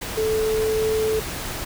sine tone in noise, 437.2 Hz, A4, 11 cents flat, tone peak -19 dBFS, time 0.17-1.2 s, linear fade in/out 10 ms, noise pink, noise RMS -30 dBFS, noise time 0.01-1.65 s, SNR +8 dB, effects none

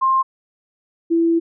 sine tone pair in turn, 1058 / 333.2 Hz, C6 / E4, +19 / +19 cents, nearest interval octave + minor sixth, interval 2000 cents, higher first, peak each -13 dBFS, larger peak neither, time 0.01-0.23 / 1.1-1.4 s, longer second, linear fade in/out 20 ms, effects none

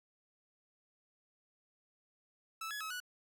sawtooth tone with pitch steps, 1312 / 1688 / 1286 / 1473 Hz, E6 / G#6 / E6 / F#6, -9 / +28 / -43 / -8 cents, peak -36 dBFS, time 2.61-3.002 s, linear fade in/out 5 ms, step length 98 ms, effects none

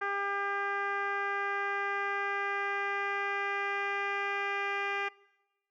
10% pulse tone with low-pass filter sweep, 400.1 Hz, G4, 35 cents sharp, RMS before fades -33 dBFS, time 0.01-5.09 s, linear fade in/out 10 ms, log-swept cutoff 1600 to 2400 Hz, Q 2.1, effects noise-tail reverb RT60 1.0 s tail -22 dB re dry

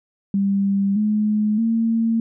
sine tone with pitch steps, 197.8 / 212 / 227.2 Hz, G3 / G#3 / A#3, +16 / +36 / -44 cents, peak -16 dBFS, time 0.34-2.2 s, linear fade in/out 2 ms, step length 620 ms, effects none

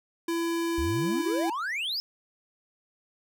square tone with pitch glide, 335.3 to 332 Hz, E4 to E4, +30 to +12 cents, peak -27 dBFS, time 0.28-1.5 s, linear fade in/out 5 ms, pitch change -18 cents, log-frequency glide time 1.17-1.28 s
triangle exponential sweep, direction up, 63.4 to 5274 Hz, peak -27 dBFS, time 0.78-2 s, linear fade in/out 0 ms
effects none

